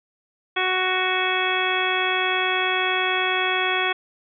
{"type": "harmonic tone", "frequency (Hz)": 370.8, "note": "F#4", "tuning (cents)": 4, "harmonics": [1, 2, 3, 4, 5, 6, 7, 9], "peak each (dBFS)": [-28, -28, -28, -28, -28, -28, -28, -28], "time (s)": [0.56, 3.93], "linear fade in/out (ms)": 10, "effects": []}